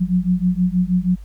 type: beating tone pair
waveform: sine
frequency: 178 / 184.3 Hz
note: F3 / F#3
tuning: +33 / -7 cents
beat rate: 6.3 Hz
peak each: -18 dBFS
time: 0-1.16 s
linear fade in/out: 20 ms
effects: added 50 Hz sine -33 dBFS peak until 1.24 s + pink hiss -57 dBFS RMS until 1.24 s